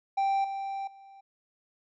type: tone with level steps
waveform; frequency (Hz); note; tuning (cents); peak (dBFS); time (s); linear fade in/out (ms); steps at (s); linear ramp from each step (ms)
triangle; 784; G5; 0; -22 / -30 / -47; 0.17-1.21; 10; 0.44 / 0.87; 5
effects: resampled to 16000 Hz